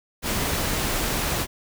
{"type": "noise", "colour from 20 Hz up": "pink", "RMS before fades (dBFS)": -25, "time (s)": [0.22, 1.47], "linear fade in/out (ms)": 50, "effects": []}